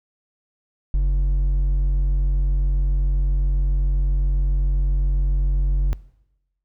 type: tone with hard clipping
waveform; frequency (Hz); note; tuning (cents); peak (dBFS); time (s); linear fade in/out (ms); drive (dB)
sine; 46.25; F#1; 0; -17; 0.94-5.93; 0; 4
effects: noise-tail reverb RT60 0.9 s tail -21 dB re dry